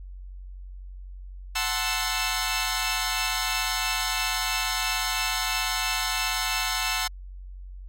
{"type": "chord", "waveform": "10% pulse", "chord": "F# half-diminished seventh", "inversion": "none", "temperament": "equal", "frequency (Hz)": [740, 880, 1046.5, 1318.5], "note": ["F#5", "A5", "C6", "E6"], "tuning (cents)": [0, 0, 0, 0], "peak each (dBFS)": -22, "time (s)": [1.55, 7.08], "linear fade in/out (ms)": 10, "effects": ["added 46 Hz sine -37 dBFS peak until 7.88 s", "MP3 64 kbps"]}